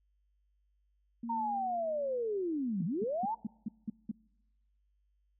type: tone with exponential decay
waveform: sine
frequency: 233.1 Hz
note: A#3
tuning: in tune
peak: -36 dBFS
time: 1.23-2.94 s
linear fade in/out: 5 ms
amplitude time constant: 370 ms
type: linear two-way sweep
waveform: sine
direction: down then up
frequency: 932.3 to 155.56 to 932.3 Hz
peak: -31 dBFS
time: 1.29-3.35 s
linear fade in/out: 10 ms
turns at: 2.85 s
type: tone bursts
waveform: sine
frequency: 217.6 Hz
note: A3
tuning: 19 cents flat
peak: -32 dBFS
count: 7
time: 2.8-4.115 s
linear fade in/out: 5 ms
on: 25 ms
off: 190 ms
effects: noise-tail reverb RT60 1.0 s tail -25 dB re dry + added 50 Hz sine -70 dBFS peak until 5.39 s